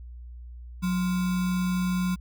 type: tone with sample-and-hold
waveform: sine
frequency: 182 Hz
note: F#3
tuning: 28 cents flat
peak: -23 dBFS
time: 0.82-2.16 s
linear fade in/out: 20 ms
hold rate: 1225 Hz
effects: added 60 Hz sine -39 dBFS peak until 2.2 s